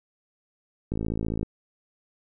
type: click train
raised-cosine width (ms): 3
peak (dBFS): -16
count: 29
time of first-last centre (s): 0.92-1.43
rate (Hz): 54.9
effects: none